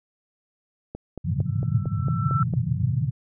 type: click train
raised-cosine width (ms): 2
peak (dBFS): -20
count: 8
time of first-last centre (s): 0.95-2.537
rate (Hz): 4.41
type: band-pass noise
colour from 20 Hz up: pink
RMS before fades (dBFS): -24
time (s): 1.24-3.11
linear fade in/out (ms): 20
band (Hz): 100 to 160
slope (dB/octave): 48
type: tone with exponential growth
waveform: sine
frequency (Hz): 1333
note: E6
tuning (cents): +19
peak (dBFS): -22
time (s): 1.46-2.43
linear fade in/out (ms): 2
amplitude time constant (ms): 210
effects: none